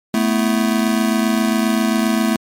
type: chord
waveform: square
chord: A suspended second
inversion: none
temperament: just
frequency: 220 / 247.5 / 330 Hz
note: A3 / B3 / E4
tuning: 0 / +4 / +2 cents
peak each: -17 / -21 / -23 dBFS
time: 0.14-2.36 s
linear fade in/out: 2 ms
effects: MP3 64 kbps